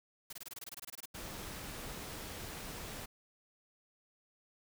white noise bursts, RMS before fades -46 dBFS, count 15, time 0.3-1.057 s, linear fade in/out 5 ms, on 29 ms, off 23 ms
pink noise, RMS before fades -45 dBFS, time 1.14-3.06 s, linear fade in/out 10 ms
effects none

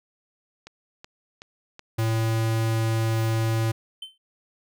click train, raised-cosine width 0.2 ms, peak -24 dBFS, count 4, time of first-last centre 0.67-1.794 s, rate 2.67 Hz
square tone, 112.4 Hz, A2, 37 cents sharp, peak -22 dBFS, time 1.98-3.72 s, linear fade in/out 10 ms
triangle tone with exponential decay, 3084 Hz, G7, 29 cents flat, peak -29 dBFS, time 4.02-4.18 s, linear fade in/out 5 ms, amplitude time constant 33 ms
effects none

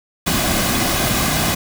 pink noise with comb filter, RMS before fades -18 dBFS, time 0.26-1.55 s, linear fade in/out 10 ms, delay 2.2 ms, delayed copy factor -0.5, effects none

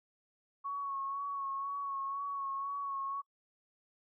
sine tone with vibrato, 1108.7 Hz, C#6, in tune, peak -35 dBFS, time 0.64-3.22 s, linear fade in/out 20 ms, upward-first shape sine, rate 2 Hz, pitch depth 29 cents each way, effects noise-tail reverb RT60 0.1 s tail -26 dB re dry

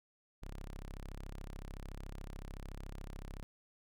sawtooth tone, 33.75 Hz, C#1, 45 cents flat, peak -40 dBFS, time 0.42-3.43 s, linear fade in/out 0 ms, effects none

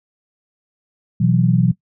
sine chord, B suspended fourth, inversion none, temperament equal, 123.47 / 164.81 / 185 Hz, B2 / E3 / F#3, 0 / 0 / 0 cents, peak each -16 dBFS, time 1.2-1.72 s, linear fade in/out 10 ms, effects noise-tail reverb RT60 0.1 s tail -18 dB re dry

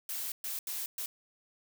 blue noise bursts at uneven times, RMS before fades -37 dBFS, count 4, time 0.09-0.32 / 0.44-0.59 / 0.67-0.86 / 0.98-1.06 s, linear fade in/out 2 ms, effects none

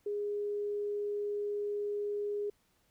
sine tone, 411.9 Hz, G#4, 14 cents flat, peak -32 dBFS, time 0.06-2.5 s, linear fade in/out 5 ms, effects pink hiss -72 dBFS RMS until 2.9 s

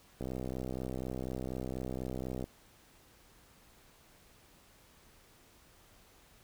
click train, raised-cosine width 2 ms, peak -25 dBFS, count 144, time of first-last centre 0.21-2.441 s, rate 64.1 Hz, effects pink hiss -62 dBFS RMS until 6.43 s

